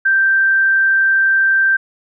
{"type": "tone", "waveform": "sine", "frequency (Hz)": 1568, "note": "G6", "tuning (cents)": 0, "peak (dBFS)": -10, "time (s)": [0.05, 1.77], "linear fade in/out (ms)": 10, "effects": []}